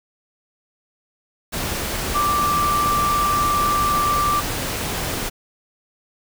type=tone in noise; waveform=sine; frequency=1174.7 Hz; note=D6; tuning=in tune; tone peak=-17 dBFS; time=2.14-4.41 s; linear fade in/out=20 ms; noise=pink; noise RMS=-25 dBFS; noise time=1.52-5.3 s; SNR=+5 dB; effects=none